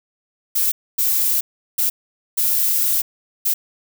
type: noise bursts at uneven times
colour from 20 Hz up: violet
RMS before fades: -18 dBFS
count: 5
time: 0.55-0.72 / 0.98-1.41 / 1.78-1.9 / 2.37-3.02 / 3.45-3.54 s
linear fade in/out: 10 ms
effects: none